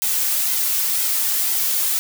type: noise with flanger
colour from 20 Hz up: blue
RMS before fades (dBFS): -20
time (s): 0.02-1.99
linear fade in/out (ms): 0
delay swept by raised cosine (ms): 1.7 to 3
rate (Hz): 2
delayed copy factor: -0.5
effects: none